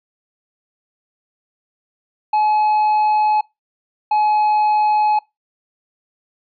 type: tone pair in turn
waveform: triangle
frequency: 851 / 847.7 Hz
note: G#5 / G#5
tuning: +42 / +35 cents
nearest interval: unison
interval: 7 cents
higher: first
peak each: -11 dBFS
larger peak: neither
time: 2.33-3.41 / 4.11-5.19 s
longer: neither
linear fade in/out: 5 ms
effects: noise-tail reverb RT60 0.2 s tail -23 dB re dry + resampled to 11025 Hz